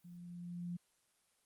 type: tone with level ramp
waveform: sine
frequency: 174.61 Hz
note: F3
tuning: in tune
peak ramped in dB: -51 to -38 dBFS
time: 0.04-0.77 s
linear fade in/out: 10 ms
effects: white hiss -75 dBFS RMS until 1.45 s + Opus 24 kbps